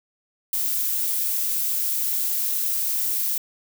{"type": "noise", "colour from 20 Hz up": "violet", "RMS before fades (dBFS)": -24, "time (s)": [0.53, 3.38], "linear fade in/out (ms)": 2, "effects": []}